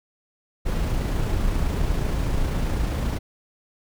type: noise with amplitude modulation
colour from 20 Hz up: brown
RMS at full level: -22 dBFS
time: 0.65-3.19 s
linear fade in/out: 20 ms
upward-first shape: sine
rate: 27.9 Hz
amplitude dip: 25%
effects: none